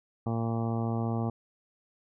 harmonic tone, 114.8 Hz, A#2, 26 cents flat, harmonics 1 / 2 / 3 / 4 / 5 / 6 / 7 / 8 / 9 / 10, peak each -30 / -32 / -39 / -40 / -44 / -41 / -41 / -48 / -49 / -46 dBFS, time 0.26-1.3 s, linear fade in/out 5 ms, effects none

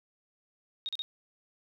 sine tone bursts, 3729 Hz, A#7, in tune, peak -32 dBFS, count 3, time 0.86-1.02 s, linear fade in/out 0 ms, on 28 ms, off 38 ms, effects none

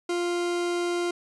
40% pulse tone, 349.2 Hz, F4, in tune, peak -24 dBFS, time 0.09-1.11 s, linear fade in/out 5 ms, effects resampled to 22050 Hz

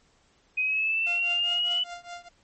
sine linear sweep, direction up, 2500 to 2978 Hz, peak -23 dBFS, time 0.57-1.84 s, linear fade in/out 10 ms
sawtooth tone with tremolo, 698.5 Hz, F5, in tune, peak -31 dBFS, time 1.06-2.29 s, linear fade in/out 10 ms, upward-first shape triangle, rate 4.9 Hz, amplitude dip 95%
effects pink hiss -64 dBFS RMS until 2.43 s + MP3 32 kbps

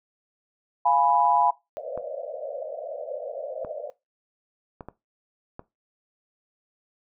sine chord, F diminished, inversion none, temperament equal, 698.5 / 830.6 / 987.8 Hz, F5 / Ab5 / Cb6, 0 / 0 / 0 cents, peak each -25 / -21 / -21 dBFS, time 0.85-1.51 s, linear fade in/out 10 ms
white band-pass noise, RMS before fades -34 dBFS, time 1.77-3.9 s, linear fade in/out 0 ms, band 500 to 660 Hz, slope 96 dB/octave
clicks, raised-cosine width 1 ms, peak -23 dBFS, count 5, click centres 1.976 / 3.648 / 4.808 / 4.886 / 5.594 s
effects noise-tail reverb RT60 0.2 s tail -18 dB re dry

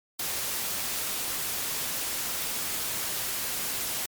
white noise, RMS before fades -31 dBFS, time 0.19-4.06 s, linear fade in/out 5 ms, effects MP3 96 kbps

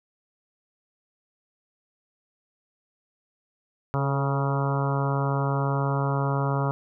harmonic tone with a mistuned harmonic, 138.4 Hz, C#3, 2 cents flat, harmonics 1 / 2 / 3 / 4 / 5 / 6 / 7 / 8 / 9 / 10, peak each -24 / -34 / -33 / -34 / -35 / -37 / -33 / -37 / -35 / -39 dBFS, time 3.94-6.71 s, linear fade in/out 0 ms, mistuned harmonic 3, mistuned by +24 cents, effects none

